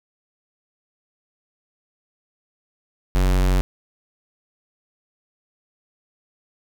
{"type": "tone", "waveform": "square", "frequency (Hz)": 46.28, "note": "F#1", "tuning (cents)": 1, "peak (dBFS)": -16, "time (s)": [3.15, 3.61], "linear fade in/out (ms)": 0, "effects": []}